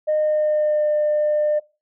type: tone with pitch glide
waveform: sine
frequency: 613 to 601.1 Hz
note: D#5 to D5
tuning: -26 to +40 cents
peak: -15 dBFS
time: 0.07-1.6 s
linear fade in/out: 20 ms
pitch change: -34 cents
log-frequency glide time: 0.17-0.89 s
effects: noise-tail reverb RT60 0.3 s tail -20 dB re dry + tanh soft clip ceiling -13 dBFS